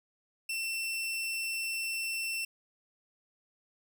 sawtooth tone, 2690 Hz, E7, 34 cents sharp, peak -29 dBFS, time 0.49-2.45 s, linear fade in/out 5 ms, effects none

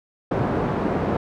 pink band-pass noise, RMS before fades -23 dBFS, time 0.31-1.17 s, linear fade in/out 5 ms, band 110 to 880 Hz, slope 12 dB/octave, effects none

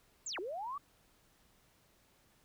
sine linear two-way sweep, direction down then up, 7740 to 329.6 to 1180 Hz, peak -38 dBFS, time 0.26-0.78 s, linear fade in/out 5 ms, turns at 0.39 s, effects pink hiss -69 dBFS RMS until 2.44 s

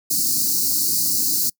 white band-stop noise, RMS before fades -20 dBFS, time 0.1-1.5 s, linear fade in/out 10 ms, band 350 to 4200 Hz, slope 96 dB/octave, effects noise-tail reverb RT60 0.1 s tail -26 dB re dry + high-pass 150 Hz 12 dB/octave

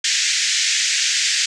white band-pass noise, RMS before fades -19 dBFS, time 0.04-1.46 s, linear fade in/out 5 ms, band 1700 to 7300 Hz, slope 48 dB/octave, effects none

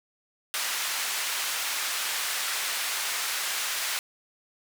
pink band-pass noise, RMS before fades -30 dBFS, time 0.54-3.99 s, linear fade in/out 0 ms, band 1400 to 15000 Hz, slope 12 dB/octave, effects none

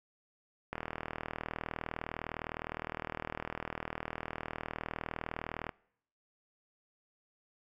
click train, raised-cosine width 0.5 ms, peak -21 dBFS, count 198, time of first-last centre 0.73-5.692 s, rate 39.7 Hz, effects noise-tail reverb RT60 0.7 s tail -24 dB re dry

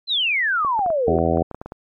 sine exponential sweep, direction down, 4182 to 350.5 Hz, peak -17 dBFS, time 0.07-1.19 s, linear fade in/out 50 ms
clicks, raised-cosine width 1 ms, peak -18 dBFS, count 11, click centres 0.648 / 0.792 / 0.862 / 0.903 / 1.187 / 1.373 / 1.513 / 1.546 / 1.615 / 1.66 / 1.721 s
harmonic tone, 82.8 Hz, E2, 8 cents sharp, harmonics 1 / 2 / 3 / 4 / 5 / 6 / 7 / 8 / 9, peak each -25 / -25 / -25 / -25 / -25 / -25 / -25 / -25 / -25 dBFS, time 1.07-1.43 s, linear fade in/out 10 ms
effects MP3 64 kbps

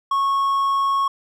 triangle tone, 1100 Hz, C#6, 14 cents flat, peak -15 dBFS, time 0.11-1.08 s, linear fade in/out 5 ms, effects none

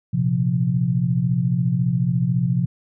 sine chord, Bb suspended second, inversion none, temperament equal, 116.54 / 130.81 / 174.61 Hz, Bb2 / C3 / F3, 0 / 0 / 0 cents, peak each -25 / -20 / -21 dBFS, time 0.13-2.66 s, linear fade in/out 10 ms, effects none

